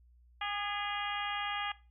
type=harmonic tone with a mistuned harmonic; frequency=407.5 Hz; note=G#4; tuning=33 cents flat; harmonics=2 / 3 / 4 / 5 / 6 / 7 / 8; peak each=-38 / -40 / -41 / -42 / -43 / -43 / -44 dBFS; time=0.41-1.72 s; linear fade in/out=5 ms; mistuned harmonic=4; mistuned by=+39 cents; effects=noise-tail reverb RT60 0.3 s tail -17 dB re dry + added 60 Hz sine -59 dBFS peak until 1.9 s